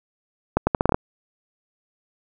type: accelerating click train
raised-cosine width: 1 ms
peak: -3 dBFS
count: 8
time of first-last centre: 0.57-0.945 s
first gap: 100 ms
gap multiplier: 0.78
effects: none